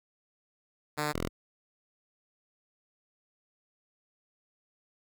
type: tone pair in turn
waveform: 5% pulse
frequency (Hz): 149.6 / 41.98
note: D3 / E1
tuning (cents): +32 / +32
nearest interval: octave + minor seventh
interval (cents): 2200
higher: first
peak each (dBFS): -18 / -20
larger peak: first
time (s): 0.97-1.13 / 1.13-1.29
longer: neither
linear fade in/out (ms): 20
effects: none